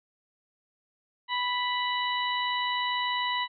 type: harmonic tone with a mistuned harmonic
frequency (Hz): 987.8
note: B5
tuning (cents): 0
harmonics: 1 / 2 / 3 / 4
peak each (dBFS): -29 / -32 / -34 / -35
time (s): 1.28-3.48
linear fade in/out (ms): 50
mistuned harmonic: 4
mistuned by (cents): -18
effects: none